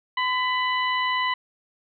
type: harmonic tone with a mistuned harmonic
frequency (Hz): 994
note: B5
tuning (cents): +11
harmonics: 1 / 2 / 3 / 4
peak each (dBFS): -24 / -26 / -30 / -37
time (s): 0.17-1.34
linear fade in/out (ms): 5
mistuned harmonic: 1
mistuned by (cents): +37
effects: none